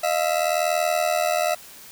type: ring-modulated tone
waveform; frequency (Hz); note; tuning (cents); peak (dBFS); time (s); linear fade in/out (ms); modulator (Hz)
40% pulse; 659.3; E5; 0; -16; 0.03-1.55; 10; 40.4
effects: white hiss -44 dBFS RMS until 1.91 s